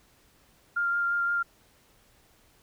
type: tone with vibrato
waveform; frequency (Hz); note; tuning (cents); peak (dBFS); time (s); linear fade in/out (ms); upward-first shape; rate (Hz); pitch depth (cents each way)
sine; 1396.9; F6; 0; -24; 0.76-1.43; 10; sine; 5.8; 12
effects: pink hiss -62 dBFS RMS until 2.62 s